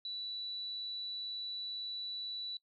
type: tone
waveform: sine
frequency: 3951 Hz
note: B7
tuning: in tune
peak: -38 dBFS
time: 0.05-2.57 s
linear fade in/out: 2 ms
effects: noise-tail reverb RT60 0.1 s tail -22 dB re dry